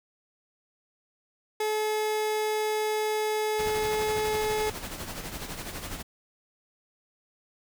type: tone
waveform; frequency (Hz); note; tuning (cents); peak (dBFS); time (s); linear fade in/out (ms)
30% pulse; 429; A4; -44; -23; 1.6-4.7; 5
type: noise with tremolo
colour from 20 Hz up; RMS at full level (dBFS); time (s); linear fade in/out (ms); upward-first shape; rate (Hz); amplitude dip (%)
pink; -35; 3.58-6.03; 20; sine; 12; 55
effects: none